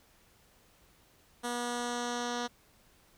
10% pulse tone with low-pass filter sweep, 241.5 Hz, B3, 39 cents flat, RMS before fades -35 dBFS, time 1.43-2.48 s, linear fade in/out 20 ms, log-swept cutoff 10000 to 5300 Hz, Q 1.8, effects pink hiss -64 dBFS RMS until 3.17 s

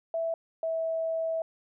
sine tone pair in turn, 659.3 / 651.4 Hz, E5 / E5, 0 / -21 cents, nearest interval unison, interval 21 cents, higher first, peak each -27 dBFS, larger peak neither, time 0.14-0.34 / 0.63-1.42 s, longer second, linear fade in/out 2 ms, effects none

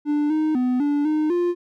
triangle tone with pitch steps, 295.2 / 310.4 / 251 / 290 / 307.1 / 350.6 Hz, D4 / D#4 / B3 / D4 / D#4 / F4, +9 / -4 / +28 / -22 / -23 / +7 cents, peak -16 dBFS, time 0.05-1.55 s, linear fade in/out 50 ms, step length 250 ms, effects none

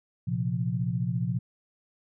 sine chord, Bb suspended second, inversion none, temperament just, 116.54 / 131.11 / 174.81 Hz, Bb2 / C3 / F3, 0 / +4 / +2 cents, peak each -30 dBFS, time 0.27-1.39 s, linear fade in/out 10 ms, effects none

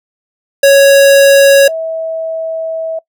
square / sine tone pair in turn, 554.4 / 648.4 Hz, C#5 / E5, 0 / -29 cents, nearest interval minor third, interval 271 cents, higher second, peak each -3 / -15 dBFS, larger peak first, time 0.63-1.68 / 1.68-2.99 s, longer second, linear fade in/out 5 ms, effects noise-tail reverb RT60 0.1 s tail -21 dB re dry

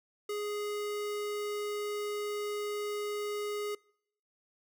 square tone, 415.3 Hz, G#4, in tune, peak -34 dBFS, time 0.29-3.75 s, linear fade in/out 5 ms, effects noise-tail reverb RT60 0.7 s tail -26 dB re dry

